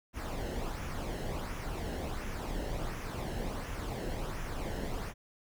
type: noise with flanger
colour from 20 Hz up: brown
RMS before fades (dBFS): -37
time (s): 0.13-5.14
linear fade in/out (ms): 50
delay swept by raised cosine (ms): 0.23 to 0.86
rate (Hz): 1.4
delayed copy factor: -0.55
effects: none